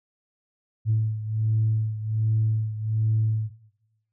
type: beating tone pair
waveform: sine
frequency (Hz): 109.3 / 110.6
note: A2 / A2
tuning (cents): -11 / +9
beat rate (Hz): 1.3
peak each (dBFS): -21 / -26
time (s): 0.85-3.51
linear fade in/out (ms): 50
effects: noise-tail reverb RT60 1.0 s tail -18 dB re dry + tanh soft clip ceiling -14 dBFS